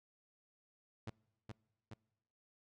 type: tone with echo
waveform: sawtooth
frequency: 110 Hz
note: A2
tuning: in tune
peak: -38 dBFS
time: 1.07-1.1 s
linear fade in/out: 5 ms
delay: 420 ms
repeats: 2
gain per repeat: -3 dB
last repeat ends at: 1.94 s
effects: noise-tail reverb RT60 1.0 s tail -25 dB re dry + low-pass 6000 Hz 12 dB/octave